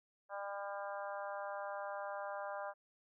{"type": "harmonic tone", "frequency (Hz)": 200, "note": "G3", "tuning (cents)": 35, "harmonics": [3, 4, 5, 6, 7, 8], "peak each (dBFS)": [-44, -46, -48, -50, -51, -52], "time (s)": [0.29, 2.74], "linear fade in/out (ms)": 50, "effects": []}